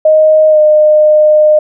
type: tone with pitch glide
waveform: sine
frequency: 622.3 to 609.8 Hz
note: D#5 to D#5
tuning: 0 to -35 cents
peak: -3 dBFS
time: 0.05-1.59 s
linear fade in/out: 5 ms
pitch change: -35 cents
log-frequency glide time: 0.49-0.59 s
effects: none